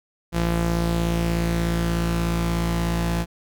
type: tone pair together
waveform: sawtooth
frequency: 56.69 / 170 Hz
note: A#1 / F3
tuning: -48 / -46 cents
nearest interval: octave + perfect fifth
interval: 1902 cents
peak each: -20 dBFS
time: 0.32-3.26 s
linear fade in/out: 50 ms
effects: none